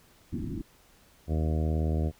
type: low-pass noise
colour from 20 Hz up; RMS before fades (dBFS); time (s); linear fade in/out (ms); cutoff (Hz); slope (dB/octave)
white; -34; 0.32-0.62; 10; 340; 96
type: harmonic tone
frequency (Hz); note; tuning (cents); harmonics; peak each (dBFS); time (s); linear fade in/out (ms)
78.5; D#2; +16; 1 / 2 / 3 / 4 / 5 / 6 / 7 / 8 / 9; -26 / -32 / -36 / -38 / -40 / -42 / -43 / -44 / -45; 1.27-2.12; 50
effects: pink hiss -60 dBFS RMS until 2.19 s